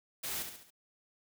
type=noise with echo; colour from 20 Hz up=white; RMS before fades=-38 dBFS; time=0.23-0.43 s; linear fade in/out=10 ms; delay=69 ms; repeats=4; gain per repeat=-6 dB; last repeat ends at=0.706 s; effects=none